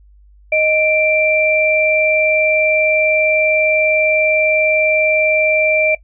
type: tone pair together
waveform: sine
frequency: 622.3 / 2355 Hz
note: D#5 / D7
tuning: 0 / +4 cents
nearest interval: octave + major seventh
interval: 2304 cents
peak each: -14 dBFS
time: 0.52-5.95 s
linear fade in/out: 5 ms
effects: noise-tail reverb RT60 0.1 s tail -21 dB re dry + added 50 Hz sine -43 dBFS peak until 6.03 s